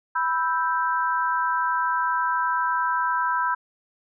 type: chord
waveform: sine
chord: E minor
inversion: second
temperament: equal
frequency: 987.8 / 1318.5 / 1568 Hz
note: B5 / E6 / G6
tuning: 0 / 0 / 0 cents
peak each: -23 / -27 / -27 dBFS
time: 0.15-3.55 s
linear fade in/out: 10 ms
effects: none